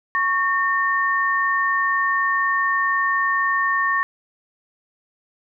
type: tone pair together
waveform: sine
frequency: 1108.7 / 1821 Hz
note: C#6 / A#6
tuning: 0 / -41 cents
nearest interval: major sixth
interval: 859 cents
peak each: -20 dBFS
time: 0.15-4.03 s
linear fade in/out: 0 ms
effects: none